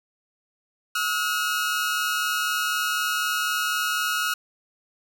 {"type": "tone pair together", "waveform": "sawtooth", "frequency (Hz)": [1292, 1436], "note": ["E6", "F6"], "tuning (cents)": [-35, 48], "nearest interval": "major second", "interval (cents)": 183, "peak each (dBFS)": [-24, -21], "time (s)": [0.95, 4.34], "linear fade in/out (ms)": 5, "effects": []}